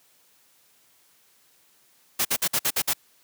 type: noise bursts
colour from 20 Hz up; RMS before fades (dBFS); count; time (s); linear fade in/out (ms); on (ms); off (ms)
white; -23; 7; 2.19-2.935; 10; 61; 53
effects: white hiss -61 dBFS RMS until 3.23 s + high-pass 100 Hz 12 dB/octave